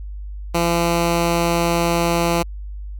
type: tone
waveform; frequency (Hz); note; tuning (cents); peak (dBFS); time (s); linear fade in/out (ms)
10% pulse; 170; F3; -46; -8; 0.54-2.43; 10
effects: added 50 Hz sine -28 dBFS peak until 2.99 s